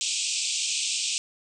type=band-pass noise; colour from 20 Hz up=white; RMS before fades=-28 dBFS; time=0.01-1.18 s; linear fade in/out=0 ms; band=2400 to 8400 Hz; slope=96 dB/octave; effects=none